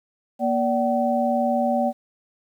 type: tone cluster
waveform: sine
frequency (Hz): 237.2 / 581 / 761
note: A#3 / D5 / F#5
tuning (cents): +30 / -19 / +48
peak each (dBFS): -23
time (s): 0.39-1.93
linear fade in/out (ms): 50
effects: 9-bit